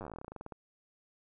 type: slowing click train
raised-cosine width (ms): 1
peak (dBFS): -29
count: 20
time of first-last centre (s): 0.01-0.522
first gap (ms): 9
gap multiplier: 1.11
effects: none